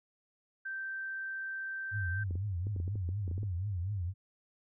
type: tone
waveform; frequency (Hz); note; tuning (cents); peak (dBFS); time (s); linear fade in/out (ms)
sine; 1561; G6; -8; -36; 0.65-2.24; 10
type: tone with vibrato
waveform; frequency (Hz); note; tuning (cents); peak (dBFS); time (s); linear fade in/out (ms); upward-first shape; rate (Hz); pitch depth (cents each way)
sine; 94.7; F#2; +41; -32; 1.91-4.14; 50; triangle; 4.1; 220
type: clicks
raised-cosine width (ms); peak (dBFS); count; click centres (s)
3; -31; 12; 2.309 / 2.355 / 2.669 / 2.763 / 2.801 / 2.879 / 2.956 / 3.09 / 3.279 / 3.313 / 3.38 / 3.432
effects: none